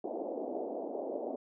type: band-pass noise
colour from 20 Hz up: white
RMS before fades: -38 dBFS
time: 0.04-1.36 s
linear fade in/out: 5 ms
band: 250 to 710 Hz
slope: 48 dB/octave
effects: none